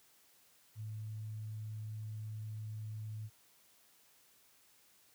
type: tone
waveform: sine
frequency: 108.2 Hz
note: A2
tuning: 29 cents flat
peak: -40 dBFS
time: 0.75-3.3 s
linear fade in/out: 50 ms
effects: white hiss -67 dBFS RMS until 5.14 s + high-pass 60 Hz 12 dB/octave